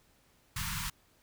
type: band-stop noise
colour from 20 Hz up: pink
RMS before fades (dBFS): -36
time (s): 0.56-0.9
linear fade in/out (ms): 5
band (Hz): 200 to 920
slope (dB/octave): 96
effects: pink hiss -67 dBFS RMS until 1.22 s